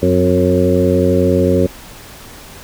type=harmonic tone with a mistuned harmonic; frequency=91 Hz; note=F#2; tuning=28 cents flat; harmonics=1 / 2 / 3 / 4 / 5 / 6; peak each=-17 / -17 / -17 / -17 / -17 / -17 dBFS; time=0.02-1.67 s; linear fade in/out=10 ms; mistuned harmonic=3; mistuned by=-44 cents; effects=pink hiss -36 dBFS RMS until 2.63 s